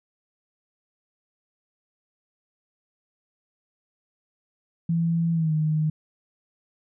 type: tone with pitch glide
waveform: sine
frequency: 166.9 to 154.83 Hz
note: E3 to D#3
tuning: +22 to -8 cents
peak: -20 dBFS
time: 4.89-5.9 s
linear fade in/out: 5 ms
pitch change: -130 cents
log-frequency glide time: 5.33-5.53 s
effects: none